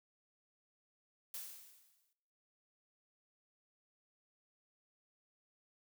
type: noise with exponential decay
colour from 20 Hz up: blue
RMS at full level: -43 dBFS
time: 1.34-2.13 s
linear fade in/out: 1 ms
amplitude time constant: 170 ms
effects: noise-tail reverb RT60 1.0 s tail -21 dB re dry